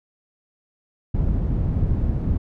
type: low-pass noise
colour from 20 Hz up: white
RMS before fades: -21 dBFS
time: 1.14-2.38 s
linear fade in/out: 10 ms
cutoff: 110 Hz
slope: 12 dB/octave
effects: none

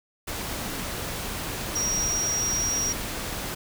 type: tone in noise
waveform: sine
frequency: 5690 Hz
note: F8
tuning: 31 cents sharp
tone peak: -24 dBFS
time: 1.75-2.93 s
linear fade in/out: 10 ms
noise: pink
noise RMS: -32 dBFS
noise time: 0.27-3.55 s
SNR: +5 dB
effects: none

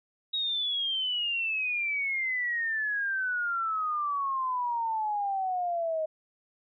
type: exponential sweep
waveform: sine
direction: down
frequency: 3810 to 622.3 Hz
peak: -27 dBFS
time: 0.33-6.06 s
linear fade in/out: 10 ms
effects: none

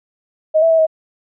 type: tone with pitch steps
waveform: sine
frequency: 627 / 657 / 649 / 636 Hz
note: D#5 / E5 / E5 / D#5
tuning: +13 / -6 / -27 / +38 cents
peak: -9 dBFS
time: 0.54-0.868 s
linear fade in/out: 20 ms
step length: 82 ms
effects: none

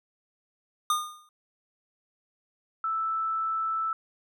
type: tone with exponential decay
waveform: square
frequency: 1219 Hz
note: D#6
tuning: 36 cents flat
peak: -21 dBFS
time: 0.9-1.29 s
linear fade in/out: 2 ms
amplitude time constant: 83 ms
type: tone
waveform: sine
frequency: 1318.5 Hz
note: E6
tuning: in tune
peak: -26 dBFS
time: 2.84-3.93 s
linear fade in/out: 2 ms
effects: none

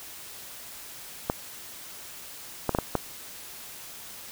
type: clicks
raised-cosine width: 1 ms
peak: -9 dBFS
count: 5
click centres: 1.299 / 2.693 / 2.749 / 2.787 / 2.953 s
effects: white hiss -43 dBFS RMS until 4.31 s

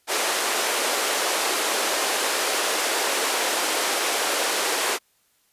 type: band-pass noise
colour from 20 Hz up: pink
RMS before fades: -24 dBFS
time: 0.07-4.99 s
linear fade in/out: 50 ms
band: 390 to 12000 Hz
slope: 24 dB/octave
effects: white hiss -65 dBFS RMS until 5.52 s + resampled to 32000 Hz

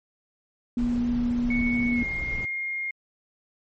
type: tone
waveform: sine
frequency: 241 Hz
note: B3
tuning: 42 cents flat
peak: -22 dBFS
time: 0.77-2.03 s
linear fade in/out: 2 ms
type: noise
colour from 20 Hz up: brown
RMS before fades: -34 dBFS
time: 0.78-2.45 s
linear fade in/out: 0 ms
type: tone with pitch glide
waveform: sine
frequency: 2219 to 2131 Hz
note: C#7 to C7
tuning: +1 to +31 cents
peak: -27 dBFS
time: 1.5-2.91 s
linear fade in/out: 5 ms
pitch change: -70 cents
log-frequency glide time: 1.9-2.05 s
effects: MP3 32 kbps

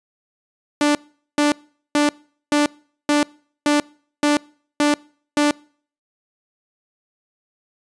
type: tone bursts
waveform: sawtooth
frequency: 293.7 Hz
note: D4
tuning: in tune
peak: -10 dBFS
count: 9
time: 0.81-5.51 s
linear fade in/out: 2 ms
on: 140 ms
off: 430 ms
effects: noise-tail reverb RT60 0.5 s tail -25 dB re dry + resampled to 22050 Hz

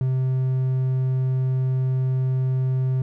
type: tone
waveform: triangle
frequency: 130 Hz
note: C3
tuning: 11 cents flat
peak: -17 dBFS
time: 0.01-3.02 s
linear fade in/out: 2 ms
effects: none

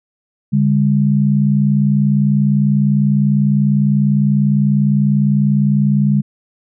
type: tone pair together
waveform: sine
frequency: 142.9 / 202.9 Hz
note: D3 / G#3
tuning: -47 / -40 cents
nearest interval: tritone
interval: 607 cents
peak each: -13 dBFS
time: 0.52-6.22 s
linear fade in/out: 20 ms
effects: none

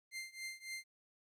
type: tone with tremolo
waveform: sawtooth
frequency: 2093 Hz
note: C7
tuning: in tune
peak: -37 dBFS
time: 0.11-0.84 s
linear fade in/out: 50 ms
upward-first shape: triangle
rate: 3.6 Hz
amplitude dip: 95%
effects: low-pass 12000 Hz 12 dB/octave + 13-bit

